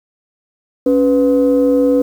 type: tone pair together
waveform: sine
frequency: 277.9 / 496 Hz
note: C#4 / B4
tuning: +4 / +7 cents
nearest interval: minor seventh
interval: 1003 cents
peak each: -11 dBFS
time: 0.86-2.02 s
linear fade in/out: 5 ms
effects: tanh soft clip ceiling -4 dBFS + 7-bit

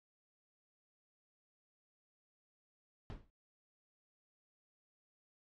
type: noise with exponential decay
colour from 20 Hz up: brown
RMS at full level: -38 dBFS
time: 3.1-3.3 s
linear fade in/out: 0 ms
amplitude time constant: 43 ms
effects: low-pass 4000 Hz 12 dB/octave + MP3 64 kbps

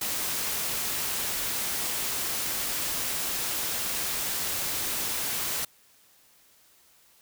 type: noise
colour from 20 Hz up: white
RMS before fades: -30 dBFS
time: 0.01-5.65 s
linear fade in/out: 5 ms
effects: white hiss -60 dBFS RMS until 7.21 s

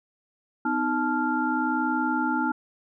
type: tone cluster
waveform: sine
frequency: 251.5 / 312.3 / 870 / 1390 Hz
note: B3 / D#4 / A5 / F6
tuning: +32 / +7 / -20 / -9 cents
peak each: -28 dBFS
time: 0.65-2.52 s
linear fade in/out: 5 ms
effects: none

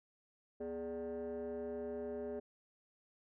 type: tone with frequency modulation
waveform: sine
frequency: 415.3 Hz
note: G#4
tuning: in tune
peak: -37 dBFS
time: 0.6-2.4 s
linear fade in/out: 10 ms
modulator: 172 Hz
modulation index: 1
effects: tanh soft clip ceiling -38 dBFS

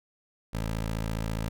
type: tone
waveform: 15% pulse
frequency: 54.8 Hz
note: A1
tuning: 6 cents flat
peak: -23 dBFS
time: 0.53-1.49 s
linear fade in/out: 10 ms
effects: none

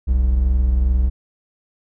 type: tone pair together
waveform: triangle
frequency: 40.75 / 63.3 Hz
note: E1 / B1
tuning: -19 / +43 cents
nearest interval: minor sixth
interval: 762 cents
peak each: -20 / -12 dBFS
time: 0.07-1.1 s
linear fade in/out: 20 ms
effects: none

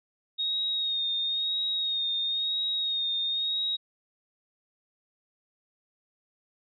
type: tone with vibrato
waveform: sine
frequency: 3729 Hz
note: A#7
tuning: in tune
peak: -26 dBFS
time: 0.38-3.77 s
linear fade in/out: 20 ms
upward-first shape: sine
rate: 0.99 Hz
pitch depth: 35 cents each way
effects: none

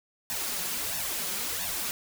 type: noise with flanger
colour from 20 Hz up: white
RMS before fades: -32 dBFS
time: 0.3-1.91 s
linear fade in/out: 0 ms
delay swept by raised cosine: 1.1 to 5.5 ms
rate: 1.5 Hz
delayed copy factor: +0.75
effects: none

